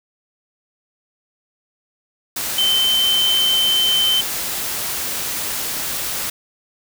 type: tone in noise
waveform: sine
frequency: 3085 Hz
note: G7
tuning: 28 cents flat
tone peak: -14 dBFS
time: 2.58-4.21 s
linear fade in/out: 5 ms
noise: white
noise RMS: -24 dBFS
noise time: 2.36-6.3 s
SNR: +7 dB
effects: none